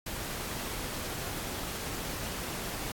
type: noise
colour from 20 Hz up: pink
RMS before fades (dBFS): -37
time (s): 0.06-2.92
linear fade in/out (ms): 5
effects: AAC 64 kbps